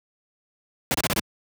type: noise bursts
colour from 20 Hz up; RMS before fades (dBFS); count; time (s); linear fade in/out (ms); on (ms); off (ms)
pink; -22; 5; 0.91-1.195; 0; 33; 30
effects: high-pass 100 Hz 12 dB/octave